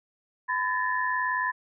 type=tone cluster; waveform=sine; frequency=1006 / 1727 / 1826 Hz; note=B5 / A6 / A#6; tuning=+32 / -33 / -36 cents; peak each=-27 / -29 / -33 dBFS; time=0.48-1.52 s; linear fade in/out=20 ms; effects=none